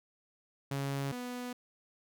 sawtooth tone pair in turn, 138.59 / 246.9 Hz, C#3 / B3, 0 / 0 cents, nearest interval minor seventh, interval 1000 cents, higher second, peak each -29 / -34 dBFS, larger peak first, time 0.71-1.12 / 1.12-1.53 s, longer neither, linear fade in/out 5 ms, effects none

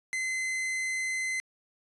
45% pulse tone, 2053 Hz, C7, 33 cents flat, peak -29 dBFS, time 0.13-1.4 s, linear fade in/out 0 ms, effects resampled to 24000 Hz

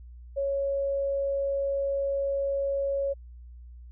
sine tone, 554 Hz, C#5, 1 cent flat, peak -25 dBFS, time 0.36-3.14 s, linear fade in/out 20 ms, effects added 60 Hz sine -43 dBFS peak until 3.91 s

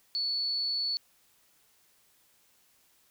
sine tone, 4435 Hz, C#8, in tune, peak -28 dBFS, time 0.15-0.97 s, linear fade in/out 0 ms, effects white hiss -66 dBFS RMS until 3.1 s

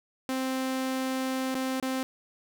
sawtooth tone with dropouts, 261.6 Hz, C4, in tune, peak -24 dBFS, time 0.29-2.03 s, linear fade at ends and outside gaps 0 ms, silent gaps 1.545-1.552 / 1.799-1.826 s, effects none

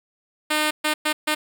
5% pulse tone bursts at uneven times, 305 Hz, D#4, 34 cents flat, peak -8 dBFS, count 4, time 0.5-0.71 / 0.84-0.94 / 1.05-1.13 / 1.27-1.35 s, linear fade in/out 10 ms, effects none

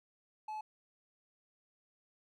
triangle tone, 860 Hz, A5, 40 cents flat, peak -37 dBFS, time 0.48-0.61 s, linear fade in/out 5 ms, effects none

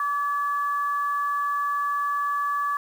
sine tone pair together, 1152.3 / 1705 Hz, D6 / G#6, -33 / +45 cents, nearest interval perfect fifth, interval 678 cents, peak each -23 / -32 dBFS, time 0-2.77 s, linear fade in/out 2 ms, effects 8-bit

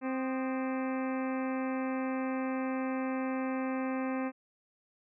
harmonic tone with a mistuned harmonic, 261.7 Hz, C4, in tune, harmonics 1 / 2 / 3 / 4 / 5 / 6 / 7 / 8 / 9 / 10, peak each -32 / -38 / -42 / -44 / -46 / -48 / -49 / -50 / -51 / -52 dBFS, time 0.01-4.32 s, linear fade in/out 50 ms, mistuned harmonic 5, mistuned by -96 cents, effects none

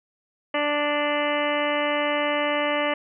harmonic tone, 293.7 Hz, D4, in tune, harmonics 1 / 2 / 3 / 4 / 5 / 6 / 7 / 8 / 9 / 10, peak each -30 / -25 / -31 / -30 / -39 / -32 / -30 / -36 / -37 / -33 dBFS, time 0.54-2.94 s, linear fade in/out 5 ms, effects none

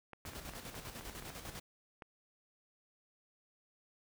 clicks, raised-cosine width 0.5 ms, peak -33 dBFS, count 12, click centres 0.133 / 0.252 / 0.334 / 0.493 / 0.536 / 0.744 / 0.872 / 1.01 / 1.096 / 1.224 / 1.303 / 2.022 s
pink noise with tremolo, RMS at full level -46 dBFS, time 0.25-1.6 s, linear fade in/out 10 ms, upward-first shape square, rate 10 Hz, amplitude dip 50%
effects none

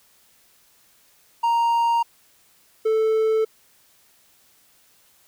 triangle tone pair in turn, 932.3 / 440 Hz, A#5 / A4, 0 / 0 cents, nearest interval octave + minor second, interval 1300 cents, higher first, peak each -15 dBFS, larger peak neither, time 1.43-2.03 / 2.85-3.45 s, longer neither, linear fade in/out 10 ms, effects white hiss -58 dBFS RMS until 5.27 s

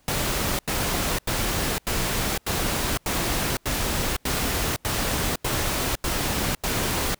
pink noise bursts, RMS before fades -25 dBFS, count 12, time 0.08-7.146 s, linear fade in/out 2 ms, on 510 ms, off 86 ms, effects pink hiss -61 dBFS RMS until 7.19 s

